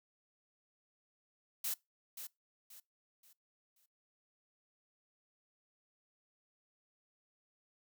blue noise with echo, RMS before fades -37 dBFS, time 1.64-1.74 s, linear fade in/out 5 ms, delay 530 ms, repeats 4, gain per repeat -9 dB, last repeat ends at 3.86 s, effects noise-tail reverb RT60 0.2 s tail -23 dB re dry

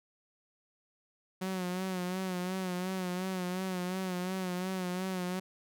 sawtooth tone with vibrato, 184 Hz, F#3, 9 cents flat, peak -29 dBFS, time 1.41-5.4 s, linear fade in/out 10 ms, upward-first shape sine, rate 2.8 Hz, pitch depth 51 cents each way, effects none

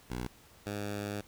10% pulse tone pair in turn, 61.5 / 102.57 Hz, B1 / G#2, -7 / -21 cents, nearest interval major sixth, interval 886 cents, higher second, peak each -27 dBFS, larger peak neither, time 0.1-0.27 / 0.66-1.21 s, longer second, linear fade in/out 5 ms, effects pink hiss -59 dBFS RMS until 1.27 s

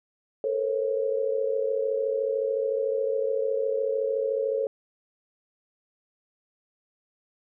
sine tone cluster, 442.5 / 476.3 / 542 Hz, A4 / A#4 / C#5, +10 / +37 / -39 cents, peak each -27 / -32 / -27 dBFS, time 0.44-4.67 s, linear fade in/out 2 ms, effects none

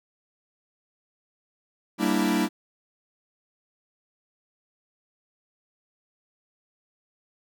45% pulse chord, E half-diminished seventh, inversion first, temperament equal, 196 / 233.1 / 293.7 / 329.6 Hz, G3 / Bb3 / D4 / E4, 0 / 0 / 0 / 0 cents, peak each -27 dBFS, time 1.98-2.49 s, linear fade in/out 50 ms, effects none

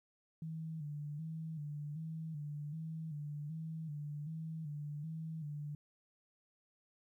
sine tone with vibrato, 153.8 Hz, D#3, 20 cents flat, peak -40 dBFS, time 0.42-5.75 s, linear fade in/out 2 ms, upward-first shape square, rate 1.3 Hz, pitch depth 72 cents each way, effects 13-bit

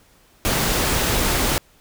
pink noise, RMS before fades -20 dBFS, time 0.45-1.58 s, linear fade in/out 0 ms, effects pink hiss -55 dBFS RMS until 1.8 s

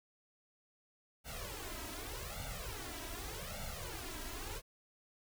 pink noise with flanger, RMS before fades -44 dBFS, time 1.24-4.62 s, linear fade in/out 50 ms, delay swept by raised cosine 1.4 to 3.1 ms, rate 0.84 Hz, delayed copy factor +1, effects none

